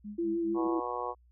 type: tone with tremolo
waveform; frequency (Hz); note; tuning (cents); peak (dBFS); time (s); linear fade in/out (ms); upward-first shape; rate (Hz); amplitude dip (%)
sine; 208; G#3; +3; -37; 0.04-0.68; 10; sine; 4.8; 100
type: tone with vibrato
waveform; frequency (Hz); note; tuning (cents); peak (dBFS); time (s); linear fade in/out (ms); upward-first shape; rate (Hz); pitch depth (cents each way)
sine; 335.4; E4; +30; -28; 0.18-0.8; 10; sine; 6.1; 22
type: harmonic tone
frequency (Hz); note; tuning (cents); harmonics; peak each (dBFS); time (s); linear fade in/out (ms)
122.1; B2; -19; 3 / 4 / 5 / 6 / 7 / 8 / 9; -43 / -38 / -44 / -40 / -41 / -39 / -38; 0.54-1.15; 50
effects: added 60 Hz sine -59 dBFS peak until 1.31 s